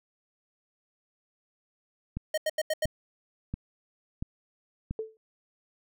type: click train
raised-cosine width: 5 ms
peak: -20 dBFS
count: 5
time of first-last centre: 2.17-4.91 s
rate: 1.46 Hz
type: tone bursts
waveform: square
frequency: 622.3 Hz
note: D#5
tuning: in tune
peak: -26 dBFS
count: 5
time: 2.34-2.857 s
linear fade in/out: 5 ms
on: 37 ms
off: 83 ms
type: tone with exponential decay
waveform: sine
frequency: 440 Hz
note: A4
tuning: in tune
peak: -27 dBFS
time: 4.99-5.17 s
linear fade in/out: 1 ms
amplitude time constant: 39 ms
effects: none